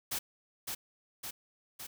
white noise with echo, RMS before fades -35 dBFS, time 0.11-0.19 s, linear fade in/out 10 ms, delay 560 ms, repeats 3, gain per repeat -3 dB, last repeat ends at 1.87 s, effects none

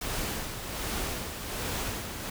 pink noise with tremolo, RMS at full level -32 dBFS, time 0.01-2.3 s, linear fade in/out 5 ms, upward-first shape sine, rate 1.3 Hz, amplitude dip 50%, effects none

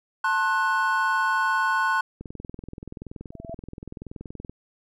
triangle chord, F# diminished, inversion first, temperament just, 888 / 1065.6 / 1480 Hz, A5 / C6 / F#6, +16 / +31 / 0 cents, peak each -25 / -23 / -22 dBFS, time 0.24-2.01 s, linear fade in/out 5 ms
click train, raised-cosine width 3 ms, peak -24 dBFS, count 49, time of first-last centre 2.21-4.496 s, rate 21 Hz
sine tone with exponential growth, 665 Hz, E5, 15 cents sharp, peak -30 dBFS, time 3.32-3.54 s, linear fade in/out 5 ms, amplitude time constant 47 ms
effects none

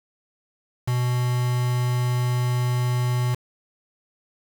triangle tone with quantisation, 123.47 Hz, B2, in tune, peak -18 dBFS, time 0.87-3.35 s, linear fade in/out 10 ms, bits 5, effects none

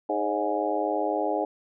harmonic tone with a mistuned harmonic, 103.83 Hz, G#2, in tune, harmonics 3 / 4 / 5 / 6 / 7 / 8, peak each -31 / -31 / -31 / -31 / -31 / -31 dBFS, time 0.09-1.45 s, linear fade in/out 5 ms, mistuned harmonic 5, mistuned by +65 cents, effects none

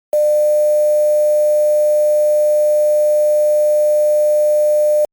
sine tone with quantisation, 600 Hz, D5, 37 cents sharp, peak -10 dBFS, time 0.13-5.05 s, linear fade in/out 2 ms, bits 5, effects Opus 32 kbps

